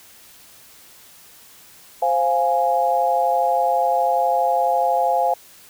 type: chord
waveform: sine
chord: F minor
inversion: second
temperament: equal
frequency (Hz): 523.3 / 698.5 / 830.6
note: C5 / F5 / Ab5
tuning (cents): 0 / 0 / 0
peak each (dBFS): -22 / -19 / -20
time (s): 2.02-5.34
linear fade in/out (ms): 5
effects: white hiss -47 dBFS RMS until 5.69 s